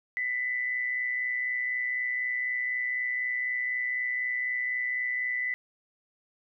sine tone with amplitude modulation, 1993 Hz, B6, 15 cents sharp, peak -25 dBFS, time 0.17-5.54 s, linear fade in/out 0 ms, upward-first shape sine, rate 124 Hz, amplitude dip 50%, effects none

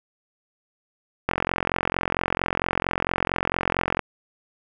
click train, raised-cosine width 0.5 ms, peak -6 dBFS, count 121, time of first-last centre 1.29-3.993 s, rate 44.4 Hz, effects none

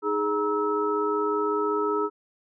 sine tone cluster, 311.6 / 416.9 / 946 / 1301 Hz, D#4 / G#4 / A#5 / E6, +3 / +7 / +25 / -23 cents, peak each -31 / -25 / -32 / -28 dBFS, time 0.02-2.1 s, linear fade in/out 50 ms, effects none

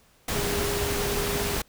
sine tone in noise, 407 Hz, G#4, 35 cents flat, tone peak -30 dBFS, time 0.35-1.57 s, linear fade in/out 5 ms, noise pink, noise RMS -28 dBFS, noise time 0.28-1.62 s, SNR -5 dB, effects pink hiss -60 dBFS RMS until 1.68 s

